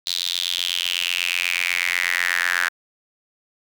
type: tone with high-pass filter sweep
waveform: square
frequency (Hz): 44.07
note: F1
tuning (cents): +16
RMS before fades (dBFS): -23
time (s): 0.06-2.69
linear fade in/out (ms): 10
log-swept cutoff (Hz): 4000 to 1600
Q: 5.4
effects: none